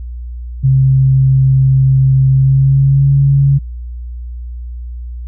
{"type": "tone with pitch glide", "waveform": "sine", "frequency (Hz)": [133.1, 138.67], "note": ["C3", "C#3"], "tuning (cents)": [30, 1], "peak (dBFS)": -6, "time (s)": [0.63, 3.59], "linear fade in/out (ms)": 20, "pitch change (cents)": 71, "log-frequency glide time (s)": [2.31, 3.1], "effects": ["added 60 Hz sine -22 dBFS peak until 5.27 s"]}